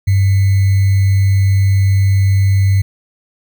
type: tone with sample-and-hold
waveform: sine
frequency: 97.5 Hz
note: G2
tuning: 9 cents flat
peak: -8 dBFS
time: 0.07-2.82 s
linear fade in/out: 10 ms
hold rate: 2100 Hz
effects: none